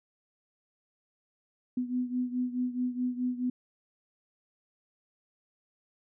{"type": "beating tone pair", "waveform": "sine", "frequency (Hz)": [248.2, 252.9], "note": ["B3", "B3"], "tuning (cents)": [9, 41], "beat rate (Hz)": 4.7, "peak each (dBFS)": [-30, -34], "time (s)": [1.77, 3.5], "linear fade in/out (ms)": 5, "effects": []}